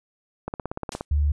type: click train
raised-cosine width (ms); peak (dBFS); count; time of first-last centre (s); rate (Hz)
1; -15; 10; 0.48-1.009; 17
type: noise with exponential decay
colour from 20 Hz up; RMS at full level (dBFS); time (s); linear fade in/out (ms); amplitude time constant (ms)
white; -32; 0.92-1.05; 0; 27
type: tone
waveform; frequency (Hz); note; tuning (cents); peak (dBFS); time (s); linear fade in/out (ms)
sine; 73.2; D2; -5; -18; 1.11-1.32; 5
effects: resampled to 22050 Hz